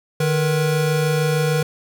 square tone pair together, 151.69 / 481.6 Hz, D#3 / B4, -44 / -44 cents, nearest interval octave + minor sixth, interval 2000 cents, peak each -19 / -22 dBFS, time 0.2-1.63 s, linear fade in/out 5 ms, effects none

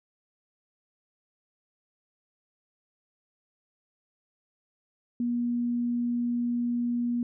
sine tone, 240 Hz, B3, 49 cents flat, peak -25 dBFS, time 5.2-7.23 s, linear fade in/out 2 ms, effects none

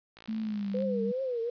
click train, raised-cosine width 0.2 ms, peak -32 dBFS, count 38, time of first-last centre 0.17-0.823 s, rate 56.7 Hz
sine tone with pitch glide, 220 to 198.28 Hz, A3 to G3, 0 to +20 cents, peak -30 dBFS, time 0.28-1.12 s, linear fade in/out 10 ms, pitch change -180 cents, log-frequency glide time 0.42-0.69 s
sine tone with vibrato, 493.9 Hz, B4, in tune, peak -29 dBFS, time 0.74-1.5 s, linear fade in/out 5 ms, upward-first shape triangle, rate 2.6 Hz, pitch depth 160 cents each way
effects resampled to 11025 Hz + 10-bit

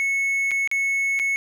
triangle tone with dropouts, 2200 Hz, C#7, 14 cents flat, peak -18 dBFS, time 0-1.36 s, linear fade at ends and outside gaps 0 ms, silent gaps 0.509-0.515 / 0.675-0.714 / 1.191-1.197 s, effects none

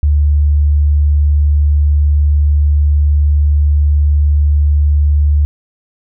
sine tone, 73.42 Hz, D2, in tune, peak -7 dBFS, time 0.03-5.45 s, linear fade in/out 0 ms, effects none

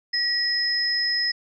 sine tone pair together, 1916 / 5115 Hz, A#6 / D#8, +47 / +47 cents, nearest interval octave + perfect fourth, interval 1700 cents, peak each -26 / -22 dBFS, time 0.13-1.32 s, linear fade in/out 10 ms, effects none

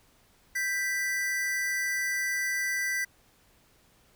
square tone pair together, 1573.9 / 1975.5 Hz, G6 / B6, +7 / 0 cents, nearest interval major third, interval 393 cents, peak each -35 / -29 dBFS, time 0.55-3.05 s, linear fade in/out 10 ms, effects pink hiss -63 dBFS RMS until 4.15 s

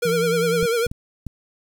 square tone with vibrato, 466.2 Hz, A#4, in tune, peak -19 dBFS, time 0.02-0.87 s, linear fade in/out 10 ms, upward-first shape triangle, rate 10 Hz, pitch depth 83 cents each way
sine tone, 170 Hz, F3, 46 cents flat, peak -24 dBFS, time 0.05-0.66 s, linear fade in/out 5 ms
clicks, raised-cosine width 5 ms, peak -18 dBFS, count 4, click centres 0.629 / 0.866 / 0.915 / 1.267 s
effects 8-bit

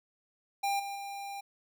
square tone with level steps, 798 Hz, G5, 31 cents sharp, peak -29 / -37 / -39 dBFS, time 0.63-1.41 s, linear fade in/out 10 ms, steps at 0.79 / 0.95 s, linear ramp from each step 10 ms, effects none

